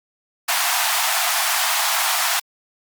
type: high-pass noise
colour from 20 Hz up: pink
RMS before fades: -20 dBFS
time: 0.48-2.4 s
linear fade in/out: 10 ms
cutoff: 670 Hz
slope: 96 dB/octave
effects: Opus 48 kbps